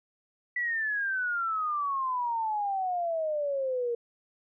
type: exponential sweep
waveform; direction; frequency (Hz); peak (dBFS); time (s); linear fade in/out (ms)
sine; down; 1975.5 to 466.2; -27; 0.56-3.95; 5
effects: none